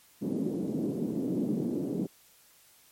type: band-pass noise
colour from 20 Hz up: white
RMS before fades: -31 dBFS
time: 0.21-2.07 s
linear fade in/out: 20 ms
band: 170 to 340 Hz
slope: 24 dB/octave
effects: white hiss -60 dBFS RMS until 2.91 s + MP3 64 kbps